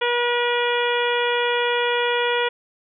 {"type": "harmonic tone", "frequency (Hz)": 481.6, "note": "B4", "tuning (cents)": -44, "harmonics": [1, 2, 3, 4, 5, 6, 7], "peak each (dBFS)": [-22, -25, -27, -28, -29, -30, -30], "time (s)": [0.01, 2.49], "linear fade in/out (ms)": 10, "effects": []}